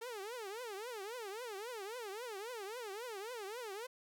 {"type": "tone with vibrato", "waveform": "sawtooth", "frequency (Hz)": 440, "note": "A4", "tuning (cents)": 0, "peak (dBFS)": -39, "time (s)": [0.01, 3.87], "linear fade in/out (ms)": 10, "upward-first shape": "triangle", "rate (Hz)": 3.7, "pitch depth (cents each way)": 280, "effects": []}